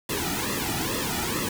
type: noise with flanger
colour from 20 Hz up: pink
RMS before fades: -28 dBFS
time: 0.09-1.49 s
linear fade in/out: 5 ms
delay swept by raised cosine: 1.3 to 1.9 ms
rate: 2.3 Hz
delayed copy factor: -1
effects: none